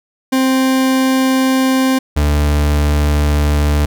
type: tone pair in turn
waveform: 40% pulse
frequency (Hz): 262.4 / 73.63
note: C4 / D2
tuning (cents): +5 / +5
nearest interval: octave + minor seventh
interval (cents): 2200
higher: first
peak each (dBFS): -10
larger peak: neither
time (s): 0.32-1.99 / 2.16-3.86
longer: second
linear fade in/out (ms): 10
effects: none